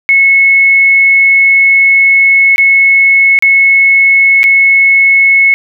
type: tone with dropouts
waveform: sine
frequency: 2192 Hz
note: C#7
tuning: 20 cents flat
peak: -3 dBFS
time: 0.09-5.54 s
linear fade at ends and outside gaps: 0 ms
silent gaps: 2.56-2.581 / 3.389-3.424 / 4.432-4.44 s
effects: none